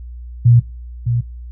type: tone with echo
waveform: sine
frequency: 119.3 Hz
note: A#2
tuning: 41 cents sharp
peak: -6 dBFS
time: 0.45-0.6 s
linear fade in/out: 10 ms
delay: 610 ms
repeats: 1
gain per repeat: -8 dB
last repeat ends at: 1.21 s
effects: noise-tail reverb RT60 0.3 s tail -19 dB re dry + added 60 Hz sine -29 dBFS peak until 1.51 s